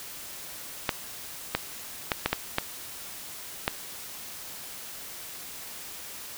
clicks, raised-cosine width 0.3 ms, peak -7 dBFS, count 7, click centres 0.892 / 1.55 / 2.118 / 2.26 / 2.33 / 2.584 / 3.679 s, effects white hiss -41 dBFS RMS until 6.37 s

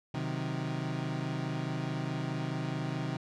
30% pulse chord, C diminished, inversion none, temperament equal, 130.81 / 155.56 / 185 Hz, C3 / Eb3 / Gb3, 0 / 0 / 0 cents, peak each -33 / -33 / -39 dBFS, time 0.14-3.17 s, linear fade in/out 5 ms, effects low-pass 5000 Hz 12 dB/octave

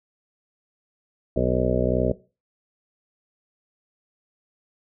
harmonic tone, 62.4 Hz, B1, 19 cents sharp, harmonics 1 / 2 / 3 / 4 / 6 / 7 / 8 / 9 / 10, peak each -28 / -28 / -28 / -28 / -28 / -28 / -28 / -28 / -28 dBFS, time 1.36-2.12 s, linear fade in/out 5 ms, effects noise-tail reverb RT60 0.3 s tail -18 dB re dry

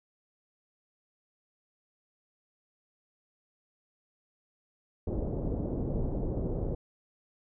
pink low-pass noise, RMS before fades -32 dBFS, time 5.07-6.75 s, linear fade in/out 5 ms, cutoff 560 Hz, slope 24 dB/octave, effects none

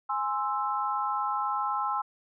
sine chord, Ab augmented, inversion none, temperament equal, 830.6 / 1046.5 / 1318.5 Hz, Ab5 / C6 / E6, 0 / 0 / 0 cents, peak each -31 / -31 / -31 dBFS, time 0.09-2.02 s, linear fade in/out 10 ms, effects none

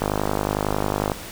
click train, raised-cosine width 1 ms, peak -7 dBFS, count 57, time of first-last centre 0.02-1.118 s, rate 51 Hz, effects pink hiss -36 dBFS RMS until 1.31 s

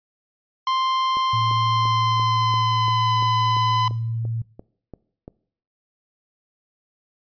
45% pulse tone with pitch glide, 1046.5 to 1010.3 Hz, C6 to B5, 0 to +39 cents, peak -19 dBFS, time 0.67-3.88 s, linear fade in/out 2 ms, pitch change -61 cents, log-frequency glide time 1.64-3.15 s
click train, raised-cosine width 2 ms, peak -24 dBFS, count 13, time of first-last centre 1.17-5.28 s, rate 2.92 Hz
sine tone, 114.3 Hz, A#2, 34 cents flat, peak -23 dBFS, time 1.33-4.42 s, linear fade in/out 5 ms
effects noise-tail reverb RT60 0.6 s tail -21 dB re dry + resampled to 11025 Hz

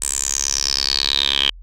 10% pulse tone with band-pass filter sweep, 69.3 Hz, C#2, in tune, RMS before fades -20 dBFS, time 0.02-1.5 s, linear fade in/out 0 ms, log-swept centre 8200 to 3100 Hz, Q 8.6, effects added 42 Hz sine -36 dBFS peak until 1.62 s

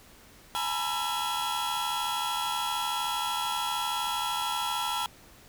45% pulse tone cluster, 836 / 909 / 988 / 1346 / 3320 Hz, G#5 / A#5 / B5 / E6 / G#7, +11 / -44 / 0 / +36 / -1 cents, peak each -36 / -36 / -34 / -35 / -34 dBFS, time 0.55-5.06 s, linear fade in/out 0 ms, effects pink hiss -54 dBFS RMS until 5.48 s

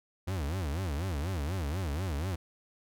40% pulse tone with vibrato, 82.41 Hz, E2, in tune, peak -30 dBFS, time 0.27-2.36 s, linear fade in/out 10 ms, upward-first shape sine, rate 4.1 Hz, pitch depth 290 cents each way, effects none

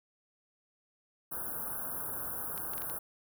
white band-stop noise, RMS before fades -38 dBFS, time 1.31-2.99 s, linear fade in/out 10 ms, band 1600 to 10000 Hz, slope 96 dB/octave
clicks, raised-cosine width 0.2 ms, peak -28 dBFS, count 5, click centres 2.578 / 2.735 / 2.78 / 2.819 / 2.899 s
effects none

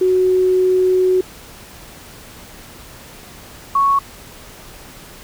sine tone pair in turn, 370 / 1108.7 Hz, F#4 / C#6, 0 / 0 cents, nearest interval octave + perfect fifth, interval 1900 cents, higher second, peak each -11 dBFS, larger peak neither, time 0.01-1.21 / 3.75-3.99 s, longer first, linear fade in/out 5 ms, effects pink hiss -39 dBFS RMS until 5.23 s

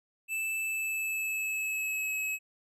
square tone with pitch glide, 2637 to 2569 Hz, E7 to E7, 0 to -45 cents, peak -31 dBFS, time 0.28-2.39 s, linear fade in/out 50 ms, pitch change -45 cents, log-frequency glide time 0.59-2.12 s, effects none

